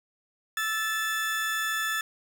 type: tone pair together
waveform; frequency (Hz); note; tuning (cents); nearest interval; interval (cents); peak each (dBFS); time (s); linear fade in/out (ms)
35% pulse; 1318 / 1746.2; E6 / A6; -1 / -14; perfect fourth; 487; -31 / -26; 0.57-2.01; 2
effects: none